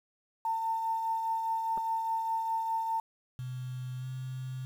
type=tone with tremolo; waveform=sine; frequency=900 Hz; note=A5; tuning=39 cents sharp; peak=-27 dBFS; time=0.45-3 s; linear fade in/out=2 ms; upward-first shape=triangle; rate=4.9 Hz; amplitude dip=40%
type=clicks; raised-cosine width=1 ms; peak=-30 dBFS; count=2; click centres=1.774 / 1.779 s
type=tone with pitch glide; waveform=sine; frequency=127 to 129.52 Hz; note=B2 to C3; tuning=+49 to -17 cents; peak=-35 dBFS; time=3.39-4.65 s; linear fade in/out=0 ms; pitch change=+34 cents; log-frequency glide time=3.98-4.06 s
effects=9-bit